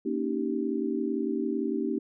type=chord; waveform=sine; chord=Eb dominant seventh; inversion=second; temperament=just; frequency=233.3 / 280 / 311.1 / 388.9 Hz; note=Bb3 / Db4 / Eb4 / G4; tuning=+2 / +18 / 0 / -14 cents; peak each=-32 dBFS; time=0.05-1.99 s; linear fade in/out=10 ms; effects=none